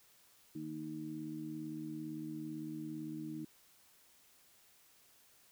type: harmonic tone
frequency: 77.78 Hz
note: D#2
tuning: in tune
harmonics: 2 / 3 / 4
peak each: -48 / -48 / -42 dBFS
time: 0.55-3.45 s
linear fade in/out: 5 ms
effects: white hiss -66 dBFS RMS until 5.51 s